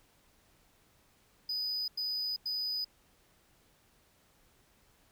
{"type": "tone bursts", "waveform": "triangle", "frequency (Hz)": 4978, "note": "D#8", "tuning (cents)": 0, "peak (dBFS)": -31, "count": 3, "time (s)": [1.49, 2.846], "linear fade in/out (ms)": 5, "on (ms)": 390, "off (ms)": 93, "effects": ["pink hiss -67 dBFS RMS until 5.11 s"]}